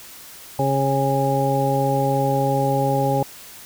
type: harmonic tone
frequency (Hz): 136.7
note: C#3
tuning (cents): -24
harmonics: 1 / 2 / 3 / 4 / 6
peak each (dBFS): -22 / -26 / -26 / -23 / -22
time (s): 0.59-3.23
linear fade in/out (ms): 2
effects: white hiss -41 dBFS RMS until 3.65 s